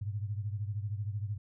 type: beating tone pair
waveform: sine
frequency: 101 / 114 Hz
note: G#2 / A#2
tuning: -48 / -38 cents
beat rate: 13 Hz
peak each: -34 / -39 dBFS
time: 0.01-1.38 s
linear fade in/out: 10 ms
effects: none